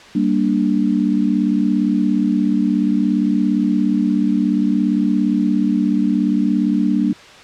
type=chord; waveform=sine; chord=G minor; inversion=none; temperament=equal; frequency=196 / 233.1 / 293.7 Hz; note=G3 / Bb3 / D4; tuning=0 / 0 / 0 cents; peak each=-18 dBFS; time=0.15-7.13 s; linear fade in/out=5 ms; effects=white hiss -40 dBFS RMS until 7.43 s + low-pass 4000 Hz 12 dB/octave